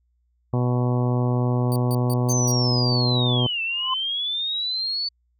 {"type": "harmonic tone", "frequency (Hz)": 123.47, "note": "B2", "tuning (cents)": 0, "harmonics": [1, 2, 3, 4, 5, 6, 7, 8, 9], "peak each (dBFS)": [-20, -26, -30, -32, -34, -36, -37, -38, -39], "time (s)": [0.53, 3.47], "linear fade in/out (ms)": 5}
{"type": "tone bursts", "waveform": "5% pulse", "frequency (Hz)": 4617, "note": "D8", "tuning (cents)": -30, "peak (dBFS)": -25, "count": 5, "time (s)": [1.72, 2.515], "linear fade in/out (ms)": 0, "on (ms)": 39, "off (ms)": 150}
{"type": "linear two-way sweep", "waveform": "sine", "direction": "down then up", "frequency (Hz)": [6330, 2637, 4509], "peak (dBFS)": -23, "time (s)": [2.29, 5.09], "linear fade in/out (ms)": 10, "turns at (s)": 3.62}
{"type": "tone with exponential growth", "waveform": "sine", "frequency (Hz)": 1040, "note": "C6", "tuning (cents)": -11, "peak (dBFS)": -19, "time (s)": [3.7, 3.94], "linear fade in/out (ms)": 5, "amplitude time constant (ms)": 51}
{"effects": ["added 60 Hz sine -64 dBFS peak until 5.39 s"]}